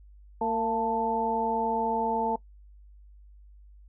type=harmonic tone with a mistuned harmonic; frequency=228.5 Hz; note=A#3; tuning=34 cents flat; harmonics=1 / 2 / 3 / 4; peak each=-33 / -30 / -34 / -27 dBFS; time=0.41-2.36 s; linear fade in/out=5 ms; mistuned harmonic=4; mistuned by=-56 cents; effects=noise-tail reverb RT60 0.1 s tail -20 dB re dry + added 50 Hz sine -49 dBFS peak until 3.88 s